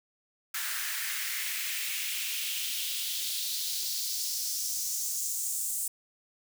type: noise with high-pass filter sweep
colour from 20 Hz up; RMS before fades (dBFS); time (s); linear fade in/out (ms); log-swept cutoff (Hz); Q
white; -33; 0.54-5.88; 5; 1500 to 8300; 2.5
effects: none